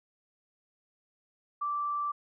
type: tone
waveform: sine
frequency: 1169 Hz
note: D6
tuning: 8 cents flat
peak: -29 dBFS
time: 1.61-2.12 s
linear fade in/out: 10 ms
effects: none